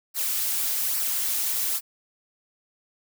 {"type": "noise with flanger", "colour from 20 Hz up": "blue", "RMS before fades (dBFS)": -26, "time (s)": [0.14, 1.81], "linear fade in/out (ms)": 50, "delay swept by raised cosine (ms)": [0.29, 5.19], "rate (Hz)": 1.2, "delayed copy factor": -0.5, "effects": []}